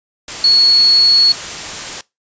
sine tone in noise, 4369 Hz, C#8, 26 cents flat, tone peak -7 dBFS, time 0.44-1.32 s, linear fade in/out 2 ms, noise white, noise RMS -25 dBFS, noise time 0.28-2.01 s, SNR +15 dB, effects noise-tail reverb RT60 0.2 s tail -21 dB re dry + resampled to 16000 Hz

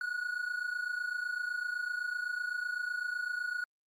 triangle tone pair together, 1452.1 / 1480 Hz, F#6 / F#6, -33 / 0 cents, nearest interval unison, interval 33 cents, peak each -33 / -36 dBFS, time 0.01-3.64 s, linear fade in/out 2 ms, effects Opus 48 kbps

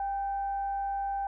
sine tone with frequency modulation, 793 Hz, G5, 20 cents sharp, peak -29 dBFS, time 0-1.27 s, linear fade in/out 2 ms, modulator 743 Hz, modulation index 0.23, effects none

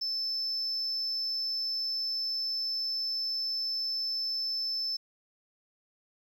sine tone, 5274 Hz, E8, in tune, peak -28 dBFS, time 0.01-4.97 s, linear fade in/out 10 ms, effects tanh soft clip ceiling -27 dBFS + 10-bit

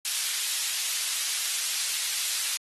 pink high-pass noise, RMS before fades -29 dBFS, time 0.05-2.57 s, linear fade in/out 0 ms, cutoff 3200 Hz, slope 12 dB/octave, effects AAC 32 kbps

